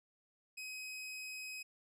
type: tone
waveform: sawtooth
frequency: 2530 Hz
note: D#7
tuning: 28 cents sharp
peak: -40 dBFS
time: 0.57-1.63 s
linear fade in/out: 10 ms
effects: low-pass 12000 Hz 12 dB/octave